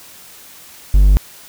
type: tone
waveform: triangle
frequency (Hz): 49.22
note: G1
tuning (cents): +8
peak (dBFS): -4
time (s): 0.94-1.17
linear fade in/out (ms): 0
effects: white hiss -40 dBFS RMS until 1.48 s